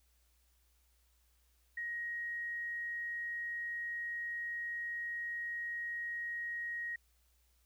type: tone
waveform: sine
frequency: 1885 Hz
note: A#6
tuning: 19 cents sharp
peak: -37 dBFS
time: 1.77-6.96 s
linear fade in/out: 5 ms
effects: added 60 Hz sine -70 dBFS peak until 7.65 s + white hiss -75 dBFS RMS until 7.65 s